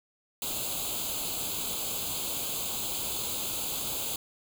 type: noise with comb filter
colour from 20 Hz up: white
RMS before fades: -33 dBFS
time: 0.42-4.16 s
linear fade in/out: 2 ms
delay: 0.27 ms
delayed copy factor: +0.9
effects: none